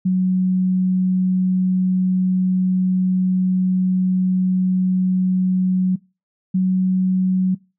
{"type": "tone pair in turn", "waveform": "sine", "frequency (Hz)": [185, 185.97], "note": ["F#3", "F#3"], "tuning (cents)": [0, 9], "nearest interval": "unison", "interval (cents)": 9, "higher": "second", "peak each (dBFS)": -14, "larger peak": "neither", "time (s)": [[0.05, 5.96], [6.54, 7.55]], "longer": "first", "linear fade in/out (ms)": 10, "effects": ["noise-tail reverb RT60 0.3 s tail -24 dB re dry"]}